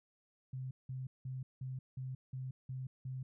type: tone bursts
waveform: sine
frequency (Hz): 130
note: C3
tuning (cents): -11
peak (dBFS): -39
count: 8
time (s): 0.53-3.23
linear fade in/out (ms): 5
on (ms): 180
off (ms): 180
effects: none